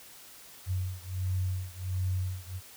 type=beating tone pair; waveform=sine; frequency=91.9 / 93.3 Hz; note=F#2 / F#2; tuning=-11 / +15 cents; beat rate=1.4 Hz; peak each=-32 / -33 dBFS; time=0.66-2.61 s; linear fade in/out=50 ms; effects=white hiss -51 dBFS RMS until 2.76 s